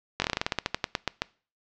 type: slowing click train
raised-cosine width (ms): 0.2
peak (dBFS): -7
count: 17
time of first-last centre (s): 0.2-1.22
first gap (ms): 20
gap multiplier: 1.14
effects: noise-tail reverb RT60 0.4 s tail -23 dB re dry + low-pass 5000 Hz 12 dB/octave